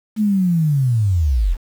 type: linear sweep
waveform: sine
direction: down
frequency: 220 to 34.48 Hz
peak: -13 dBFS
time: 0.16-1.57 s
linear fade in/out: 50 ms
effects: 7-bit